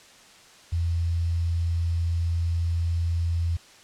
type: tone with quantisation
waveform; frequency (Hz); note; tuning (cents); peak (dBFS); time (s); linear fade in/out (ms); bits
sine; 84.5; E2; +43; -22; 0.72-3.57; 10; 8
effects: white hiss -51 dBFS RMS until 3.83 s + low-pass 7000 Hz 12 dB/octave